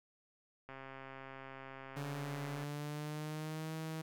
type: click train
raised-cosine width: 0.5 ms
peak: -34 dBFS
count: 262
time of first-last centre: 0.69-2.638 s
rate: 134 Hz
type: tone with pitch glide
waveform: sawtooth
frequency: 143.5 to 159.22 Hz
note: D3 to D#3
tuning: -40 to +40 cents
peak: -36 dBFS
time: 1.96-4.02 s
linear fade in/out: 10 ms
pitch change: +180 cents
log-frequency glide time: 2.49-3.74 s
effects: none